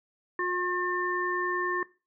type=harmonic tone; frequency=359 Hz; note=F4; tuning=48 cents sharp; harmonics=1 / 3 / 5; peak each=-31 / -31 / -31 dBFS; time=0.39-1.83 s; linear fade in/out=2 ms; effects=noise-tail reverb RT60 0.3 s tail -19 dB re dry